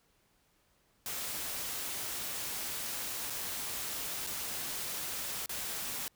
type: noise with dropouts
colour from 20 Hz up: white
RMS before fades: -38 dBFS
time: 1.06-6.08 s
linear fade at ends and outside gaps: 1 ms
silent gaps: 3.3-3.304 / 4.266-4.271 / 5.46-5.493 s
effects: pink hiss -71 dBFS RMS until 6.15 s